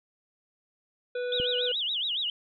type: harmonic tone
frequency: 492.7 Hz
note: B4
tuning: 4 cents flat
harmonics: 1 / 3 / 5 / 7 / 8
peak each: -29 / -39 / -47 / -49 / -52 dBFS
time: 1.15-1.72 s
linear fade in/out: 5 ms
type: tone with vibrato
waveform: sine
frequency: 3322 Hz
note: G#7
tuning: in tune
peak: -27 dBFS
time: 1.32-2.3 s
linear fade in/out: 2 ms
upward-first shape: sine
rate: 7.1 Hz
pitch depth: 270 cents each way
type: click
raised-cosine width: 3 ms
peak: -24 dBFS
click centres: 1.4 s
effects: none